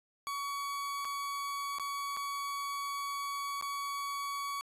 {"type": "tone with dropouts", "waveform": "40% pulse", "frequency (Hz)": 1127, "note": "C#6", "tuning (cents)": 28, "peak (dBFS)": -34, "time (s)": [0.27, 4.61], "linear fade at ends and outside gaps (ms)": 0, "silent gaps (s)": [[1.047, 1.052], [1.785, 1.797], [2.166, 2.171], [3.612, 3.624]], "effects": ["resampled to 32000 Hz", "12-bit"]}